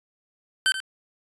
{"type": "tone with echo", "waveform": "25% pulse", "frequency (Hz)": 1543, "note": "G6", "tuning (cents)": -28, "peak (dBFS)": -14, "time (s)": [0.66, 0.72], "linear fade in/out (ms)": 0, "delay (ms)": 82, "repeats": 1, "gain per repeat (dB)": -11, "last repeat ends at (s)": 0.802, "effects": ["resampled to 24000 Hz"]}